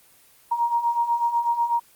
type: beating tone pair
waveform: sine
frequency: 935 / 943.1 Hz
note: A#5 / A#5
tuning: +5 / +20 cents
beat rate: 8.1 Hz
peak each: -26 / -21 dBFS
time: 0.51-1.8 s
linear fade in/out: 10 ms
effects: white hiss -55 dBFS RMS until 1.95 s + Opus 24 kbps